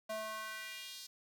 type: tone with high-pass filter sweep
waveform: square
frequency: 217.5 Hz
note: A3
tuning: 20 cents flat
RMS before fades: -44 dBFS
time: 0.09-1.07 s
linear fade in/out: 10 ms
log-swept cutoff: 580 to 4800 Hz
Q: 2
effects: 10-bit